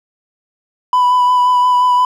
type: tone with vibrato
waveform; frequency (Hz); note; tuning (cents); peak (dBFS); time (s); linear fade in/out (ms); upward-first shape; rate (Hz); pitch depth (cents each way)
triangle; 993; B5; +9; -6; 0.93-2.05; 2; sine; 5.7; 16
effects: tanh soft clip ceiling -2 dBFS